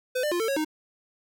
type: tone with pitch steps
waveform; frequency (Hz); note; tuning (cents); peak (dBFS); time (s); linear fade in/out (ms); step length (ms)
square; 507 / 597 / 349.9 / 447.7 / 549 / 309.5; B4 / D5 / F4 / A4 / C#5 / D#4; +45 / +28 / +3 / +30 / -17 / -9; -25; 0.15-0.648; 10; 83
effects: none